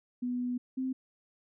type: tone pair in turn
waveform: sine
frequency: 246.9 / 260.4 Hz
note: B3 / C4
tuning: 0 / -8 cents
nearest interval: minor second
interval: 92 cents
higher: second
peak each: -30 / -30 dBFS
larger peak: neither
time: 0.22-0.58 / 0.77-0.93 s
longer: first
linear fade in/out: 10 ms
effects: none